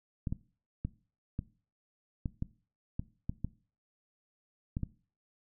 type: clicks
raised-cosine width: 5 ms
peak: -21 dBFS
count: 11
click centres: 0.272 / 0.325 / 0.85 / 1.391 / 2.258 / 2.424 / 2.995 / 3.295 / 3.446 / 4.769 / 4.833 s
effects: noise-tail reverb RT60 0.4 s tail -19 dB re dry